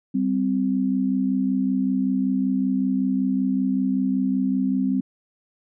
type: tone pair together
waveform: sine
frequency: 194.93 / 260.2 Hz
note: G3 / C4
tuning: -9 / -9 cents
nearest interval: perfect fourth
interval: 500 cents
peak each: -23 / -21 dBFS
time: 0.14-5.01 s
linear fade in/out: 10 ms
effects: none